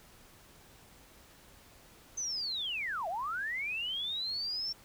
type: linear two-way sweep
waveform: sine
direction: down then up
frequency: 6272 to 631 to 5490 Hz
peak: -33 dBFS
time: 2.17-4.73 s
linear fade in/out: 10 ms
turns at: 3.08 s
effects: pink hiss -58 dBFS RMS until 4.84 s